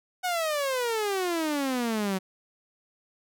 sawtooth exponential sweep, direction down, 744 to 185 Hz, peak -22 dBFS, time 0.23-2.19 s, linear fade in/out 20 ms, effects none

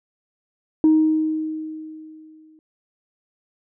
sine tone with exponential decay, 313.2 Hz, D#4, 11 cents sharp, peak -9 dBFS, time 0.84-2.59 s, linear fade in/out 1 ms, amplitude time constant 380 ms, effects tanh soft clip ceiling -8 dBFS

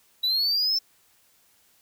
triangle linear sweep, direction up, 3895 to 5350 Hz, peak -20 dBFS, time 0.23-0.79 s, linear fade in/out 10 ms, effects white hiss -62 dBFS RMS until 1.81 s

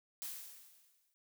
blue noise with exponential decay, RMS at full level -41 dBFS, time 0.22-1.14 s, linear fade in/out 0 ms, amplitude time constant 200 ms, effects none

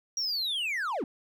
triangle linear sweep, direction down, 5710 to 211 Hz, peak -27 dBFS, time 0.17-1.04 s, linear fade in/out 2 ms, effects none

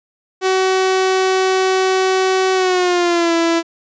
sawtooth tone with pitch glide, 376.9 to 333.8 Hz, F#4 to E4, +32 to +22 cents, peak -9 dBFS, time 0.41-3.63 s, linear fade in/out 50 ms, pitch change -210 cents, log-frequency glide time 2.54-3.34 s, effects resampled to 16000 Hz

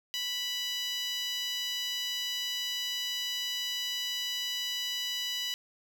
10% pulse tone with high-pass filter, 986 Hz, B5, 3 cents flat, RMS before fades -34 dBFS, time 0.14-5.54 s, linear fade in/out 0 ms, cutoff 2800 Hz, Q 2.3, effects none

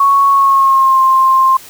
sine tone with pitch glide, 1108.7 to 1055.6 Hz, C#6 to C6, 0 to +15 cents, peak -6 dBFS, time 0-1.57 s, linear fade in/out 5 ms, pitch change -85 cents, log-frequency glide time 0.29-1.01 s, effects white hiss -36 dBFS RMS until 1.69 s

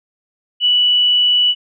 sine tone, 2955 Hz, F#7, 3 cents flat, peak -10 dBFS, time 0.6-1.55 s, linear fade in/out 50 ms, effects none

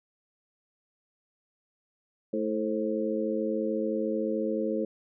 harmonic tone with a mistuned harmonic, 109.3 Hz, A2, 11 cents flat, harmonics 2 / 3 / 4 / 5, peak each -32 / -32 / -32 / -32 dBFS, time 2.33-4.85 s, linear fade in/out 5 ms, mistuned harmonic 5, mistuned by -50 cents, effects none

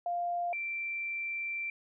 sine tone pair in turn, 698.5 / 2349 Hz, F5 / D7, 0 / 0 cents, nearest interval octave + major sixth, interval 2100 cents, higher second, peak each -30 / -33 dBFS, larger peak first, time 0.06-0.53 / 0.53-1.7 s, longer second, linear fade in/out 2 ms, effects none

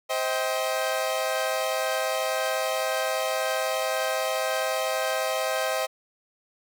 sawtooth chord, C minor, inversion none, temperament equal with one note detuned, 523.3 / 635 / 784 Hz, C5 / Eb5 / G5, 0 / +35 / 0 cents, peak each -25 / -24 / -28 dBFS, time 0.09-5.87 s, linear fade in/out 20 ms, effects none

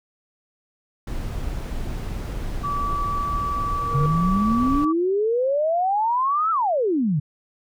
brown noise, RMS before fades -28 dBFS, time 1.07-4.85 s, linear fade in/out 5 ms
sine tone, 1151 Hz, D6, 35 cents flat, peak -23 dBFS, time 2.63-4.93 s, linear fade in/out 20 ms
triangle tone with exponential growth, 470 Hz, A#4, 14 cents sharp, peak -23 dBFS, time 3.46-4.06 s, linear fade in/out 0 ms, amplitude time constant 130 ms
sine exponential two-way sweep, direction up then down, 134.8 to 1349 to 137.3 Hz, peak -18 dBFS, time 3.94-7.2 s, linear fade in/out 10 ms, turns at 6.51 s
effects none

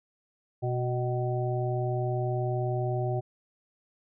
harmonic tone with a mistuned harmonic, 123.47 Hz, B2, in tune, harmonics 1 / 3 / 5 / 6, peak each -28 / -33 / -35 / -36 dBFS, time 0.62-3.21 s, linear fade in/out 20 ms, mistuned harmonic 6, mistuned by +36 cents, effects none

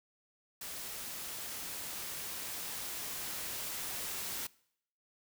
white noise with level ramp, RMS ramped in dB -43 to -39 dBFS, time 0.61-4.47 s, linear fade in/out 5 ms, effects noise-tail reverb RT60 0.7 s tail -23 dB re dry

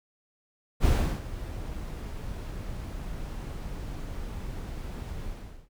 brown noise with ADSR envelope, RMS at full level -20 dBFS, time 0.8-5.69 s, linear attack 53 ms, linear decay 350 ms, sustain -16 dB, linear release 450 ms, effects none

